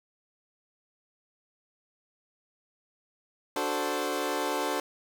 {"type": "chord", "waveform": "20% pulse", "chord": "D dominant seventh", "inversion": "none", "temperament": "equal", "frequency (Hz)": [293.7, 370, 440, 523.3], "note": ["D4", "F#4", "A4", "C5"], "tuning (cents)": [0, 0, 0, 0], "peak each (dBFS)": -29, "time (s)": [3.56, 4.8], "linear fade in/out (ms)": 2, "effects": []}